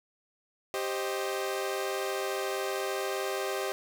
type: chord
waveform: sawtooth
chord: C minor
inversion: second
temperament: equal with one note detuned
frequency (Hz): 392 / 527.2 / 622.3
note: G4 / C5 / Eb5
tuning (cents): 0 / +13 / 0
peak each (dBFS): -29 / -32 / -33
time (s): 0.74-3.72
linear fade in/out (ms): 0
effects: none